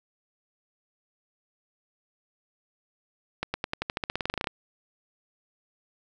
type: accelerating click train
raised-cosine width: 0.3 ms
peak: -12 dBFS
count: 18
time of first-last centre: 3.43-4.472 s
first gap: 110 ms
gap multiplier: 0.92
effects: none